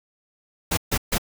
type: noise bursts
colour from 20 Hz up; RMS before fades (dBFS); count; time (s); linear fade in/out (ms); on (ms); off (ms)
pink; -22; 3; 0.71-1.182; 10; 64; 140
effects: none